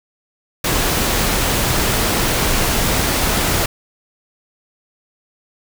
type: noise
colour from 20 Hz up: pink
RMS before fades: -17 dBFS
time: 0.64-3.66 s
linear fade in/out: 5 ms
effects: none